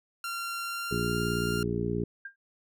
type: tone with pitch glide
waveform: sawtooth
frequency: 1378 to 1396.4 Hz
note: F6 to F6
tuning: -24 to -1 cents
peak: -29 dBFS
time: 0.24-1.63 s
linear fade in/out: 2 ms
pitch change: +23 cents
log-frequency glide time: 0.63-1.22 s
type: harmonic tone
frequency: 58.7 Hz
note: A#1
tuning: 13 cents sharp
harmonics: 1 / 2 / 3 / 4 / 5 / 6 / 7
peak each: -39 / -34 / -33 / -36 / -39 / -36 / -33 dBFS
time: 0.91-2.04 s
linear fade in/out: 5 ms
type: tone with exponential decay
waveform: sine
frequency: 1600 Hz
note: G6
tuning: 35 cents sharp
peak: -34 dBFS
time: 2.25-2.36 s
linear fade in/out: 5 ms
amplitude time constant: 23 ms
effects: none